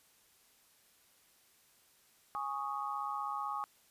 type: chord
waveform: sine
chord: Ab suspended fourth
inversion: none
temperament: equal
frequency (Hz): 830.6 / 1108.7 / 1244.5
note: Ab5 / Db6 / Eb6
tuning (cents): 0 / 0 / 0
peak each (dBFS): -40 / -39 / -40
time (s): 2.35-3.64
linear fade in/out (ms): 0
effects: white hiss -67 dBFS RMS until 3.9 s + resampled to 32000 Hz